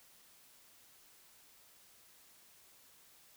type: silence
effects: white hiss -63 dBFS RMS until 3.36 s